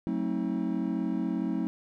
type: chord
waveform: triangle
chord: F# diminished seventh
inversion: none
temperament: just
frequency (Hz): 185 / 222 / 266.4 / 319.7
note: F#3 / A3 / C4 / Eb4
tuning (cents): 0 / +16 / +31 / +47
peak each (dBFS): -31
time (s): 0.07-1.67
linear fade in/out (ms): 0
effects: none